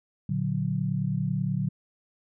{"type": "chord", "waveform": "sine", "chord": "Bb augmented", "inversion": "none", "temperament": "equal", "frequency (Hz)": [116.54, 146.83, 185], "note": ["Bb2", "D3", "F#3"], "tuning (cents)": [0, 0, 0], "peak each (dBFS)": [-31, -28, -29], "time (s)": [0.29, 1.69], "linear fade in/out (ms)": 5, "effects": []}